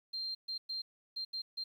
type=tone bursts at uneven times; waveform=sine; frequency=4174 Hz; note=C8; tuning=5 cents flat; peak=-36 dBFS; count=6; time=0.13-0.35 / 0.48-0.58 / 0.69-0.82 / 1.16-1.25 / 1.33-1.42 / 1.57-1.64 s; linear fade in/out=10 ms; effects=11-bit